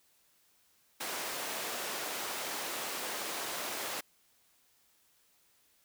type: high-pass noise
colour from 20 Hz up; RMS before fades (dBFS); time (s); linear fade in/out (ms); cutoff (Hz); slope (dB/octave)
pink; -38; 1-4.01; 10; 440; 12
effects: white hiss -69 dBFS RMS until 5.84 s